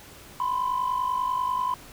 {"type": "tone pair together", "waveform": "sine", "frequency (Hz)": [996.3, 1046.5], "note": ["B5", "C6"], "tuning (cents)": [15, 0], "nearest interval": "minor second", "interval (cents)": 85, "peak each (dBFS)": [-24, -27], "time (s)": [0.4, 1.74], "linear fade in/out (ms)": 2, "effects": ["tanh soft clip ceiling -19 dBFS", "pink hiss -47 dBFS RMS until 1.92 s"]}